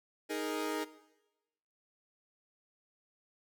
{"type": "chord", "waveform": "sawtooth", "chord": "D# suspended fourth", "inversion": "none", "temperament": "equal", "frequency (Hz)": [311.1, 415.3, 466.2], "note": ["D#4", "G#4", "A#4"], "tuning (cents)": [0, 0, 0], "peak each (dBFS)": [-34, -35, -36], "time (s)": [0.29, 0.85], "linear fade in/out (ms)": 20, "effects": ["noise-tail reverb RT60 1.0 s tail -17 dB re dry"]}